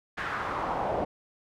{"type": "noise with band-pass filter sweep", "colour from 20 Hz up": "brown", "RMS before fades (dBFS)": -31, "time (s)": [0.17, 1.05], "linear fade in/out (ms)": 10, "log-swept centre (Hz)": [1700, 620], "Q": 2.5, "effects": []}